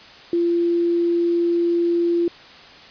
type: tone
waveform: sine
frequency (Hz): 342.7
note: F4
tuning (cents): -33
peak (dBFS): -16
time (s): 0.33-2.28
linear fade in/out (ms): 2
effects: white hiss -43 dBFS RMS until 2.9 s + resampled to 11025 Hz